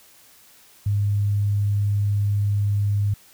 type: tone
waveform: sine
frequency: 102 Hz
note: G#2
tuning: 31 cents flat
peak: -18 dBFS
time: 0.86-3.14 s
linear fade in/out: 5 ms
effects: white hiss -52 dBFS RMS until 3.33 s